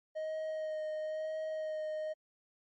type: tone with vibrato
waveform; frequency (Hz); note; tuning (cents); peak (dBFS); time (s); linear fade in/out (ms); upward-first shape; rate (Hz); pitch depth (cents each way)
triangle; 624; D#5; +5; -33; 0.15-2.14; 20; sine; 1; 15
effects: MP3 32 kbps

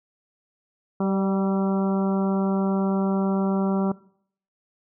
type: harmonic tone with a mistuned harmonic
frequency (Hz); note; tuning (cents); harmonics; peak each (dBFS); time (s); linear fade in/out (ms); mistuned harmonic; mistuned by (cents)
193.5; G3; -22; 1 / 2 / 3 / 4 / 5 / 6 / 7; -22 / -28 / -32 / -34 / -36 / -38 / -39; 1-3.92; 5; 3; +25
effects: noise-tail reverb RT60 0.6 s tail -20 dB re dry

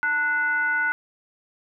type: tone with frequency modulation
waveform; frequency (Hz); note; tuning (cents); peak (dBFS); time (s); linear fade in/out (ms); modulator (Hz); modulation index
sine; 1472; F#6; -9; -20; 0.03-0.92; 0; 580; 0.56
effects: none

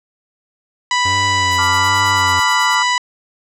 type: harmonic tone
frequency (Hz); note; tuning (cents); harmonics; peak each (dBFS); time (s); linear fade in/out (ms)
987.8; B5; 0; 1 / 2 / 3 / 4 / 5 / 6 / 7 / 8; -16 / -18 / -23 / -25 / -27 / -32 / -28 / -33; 0.91-2.98; 2
type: tone with vibrato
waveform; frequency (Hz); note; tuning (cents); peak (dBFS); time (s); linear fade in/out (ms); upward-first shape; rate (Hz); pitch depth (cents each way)
45% pulse; 93; F#2; +9; -23; 1.05-2.4; 5; sine; 1.3; 82
type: noise with tremolo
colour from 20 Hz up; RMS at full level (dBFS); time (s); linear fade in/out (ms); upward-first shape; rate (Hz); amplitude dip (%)
blue; -30; 1.51-2.75; 2; sine; 9.2; 100
type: chord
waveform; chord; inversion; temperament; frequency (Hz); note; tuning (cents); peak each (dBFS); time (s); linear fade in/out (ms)
sine; D minor; second; equal with one note detuned; 889.2 / 1174.7 / 1396.9; A5 / D6 / F6; +18 / 0 / 0; -23 / -20 / -22; 1.58-2.83; 10
effects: low-pass 12000 Hz 12 dB/octave

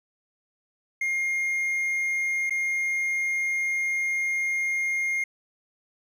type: tone with dropouts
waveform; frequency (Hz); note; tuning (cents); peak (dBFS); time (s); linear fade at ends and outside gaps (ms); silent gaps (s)
triangle; 2128; C7; +29; -22; 1.01-5.24; 5; 2.497-2.506
effects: none

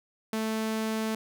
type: tone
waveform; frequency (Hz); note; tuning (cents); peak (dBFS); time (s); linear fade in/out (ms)
sawtooth; 220; A3; 0; -24; 0.33-1.15; 2
effects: none

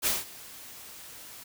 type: noise with ADSR envelope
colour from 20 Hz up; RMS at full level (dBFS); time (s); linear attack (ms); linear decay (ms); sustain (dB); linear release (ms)
white; -25; 0.02-1.44; 43; 180; -21; 11
effects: none

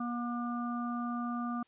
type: harmonic tone with a mistuned harmonic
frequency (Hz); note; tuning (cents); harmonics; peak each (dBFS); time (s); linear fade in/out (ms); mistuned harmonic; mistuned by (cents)
239.5; A#3; +47; 1 / 3 / 5 / 6; -34 / -43 / -39 / -51; 0-1.63; 5; 6; +19
effects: white hiss -69 dBFS RMS until 1.67 s + resampled to 8000 Hz

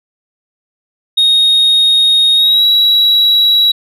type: tone with pitch glide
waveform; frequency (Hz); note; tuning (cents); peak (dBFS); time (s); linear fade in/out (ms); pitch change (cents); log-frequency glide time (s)
sine; 3729 to 3890; A#7 to B7; 0 to -27; -4; 1.17-3.72; 10; +73; 2.35-2.64
effects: tanh soft clip ceiling -5 dBFS

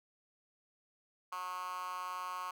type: tone with high-pass filter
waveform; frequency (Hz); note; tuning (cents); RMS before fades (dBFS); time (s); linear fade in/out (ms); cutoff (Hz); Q
10% pulse; 182.1; F#3; -27; -41; 1.32-2.51; 5; 1100; 5.2
effects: none

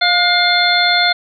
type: harmonic tone with a mistuned harmonic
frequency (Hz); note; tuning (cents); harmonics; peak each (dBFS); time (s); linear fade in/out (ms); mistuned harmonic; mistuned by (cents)
704; F5; +14; 1 / 2 / 3 / 5 / 6; -17 / -17 / -17 / -17 / -17; 0.01-1.13; 10; 2; +38
effects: none

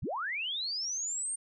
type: linear sweep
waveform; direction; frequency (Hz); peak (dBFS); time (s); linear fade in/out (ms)
sine; up; 41.2 to 8870; -32; 0.02-1.36; 10
effects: none

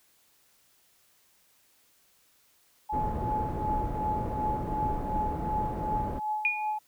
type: tone with tremolo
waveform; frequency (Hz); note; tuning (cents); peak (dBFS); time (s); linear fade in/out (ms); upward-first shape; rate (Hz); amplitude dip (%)
sine; 853; G#5; +46; -26; 2.89-6.79; 10; triangle; 2.7; 85
type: low-pass noise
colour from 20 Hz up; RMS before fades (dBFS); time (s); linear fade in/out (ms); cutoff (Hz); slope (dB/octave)
pink; -33; 2.92-6.2; 20; 620; 12
type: tone with exponential decay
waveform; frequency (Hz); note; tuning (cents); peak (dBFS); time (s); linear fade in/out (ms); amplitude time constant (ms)
sine; 2443; D#7; -32; -20; 6.45-6.78; 1; 71
effects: white hiss -65 dBFS RMS until 6.87 s

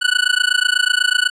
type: tone with amplitude modulation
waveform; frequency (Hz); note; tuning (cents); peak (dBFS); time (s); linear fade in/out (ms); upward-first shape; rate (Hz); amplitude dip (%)
25% pulse; 1480; F#6; 0; -6; 0.01-1.3; 20; sine; 28.1; 100
effects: low-pass 8000 Hz 12 dB/octave

